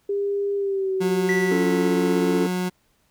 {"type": "tone with pitch glide", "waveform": "sine", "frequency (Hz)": [401.8, 379.5], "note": ["G4", "F#4"], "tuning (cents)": [43, 44], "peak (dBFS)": -21, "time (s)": [0.09, 1.55], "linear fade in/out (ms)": 5, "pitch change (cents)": -99, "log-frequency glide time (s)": [0.56, 0.93]}
{"type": "tone", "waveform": "30% pulse", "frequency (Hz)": 181.7, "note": "F#3", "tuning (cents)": -31, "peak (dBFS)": -20, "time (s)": [1, 2.7], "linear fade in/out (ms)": 20}
{"type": "tone with exponential decay", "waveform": "triangle", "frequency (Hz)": 1962, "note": "B6", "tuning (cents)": -12, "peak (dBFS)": -20, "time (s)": [1.29, 2.63], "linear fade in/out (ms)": 1, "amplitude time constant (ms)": 290}
{"type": "chord", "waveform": "triangle", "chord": "Db augmented", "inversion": "none", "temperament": "equal with one note detuned", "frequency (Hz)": [277.2, 347.2, 440], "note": ["Db4", "F4", "A4"], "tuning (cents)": [0, -10, 0], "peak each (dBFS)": -22, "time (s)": [1.51, 2.47], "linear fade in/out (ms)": 5}
{"effects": ["pink hiss -65 dBFS RMS until 3.1 s"]}